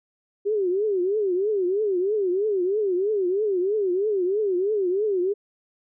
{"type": "tone with vibrato", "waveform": "sine", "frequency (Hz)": 392, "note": "G4", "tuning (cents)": 0, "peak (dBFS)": -20, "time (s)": [0.45, 5.34], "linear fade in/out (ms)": 20, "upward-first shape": "triangle", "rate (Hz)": 3.1, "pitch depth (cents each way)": 210, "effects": []}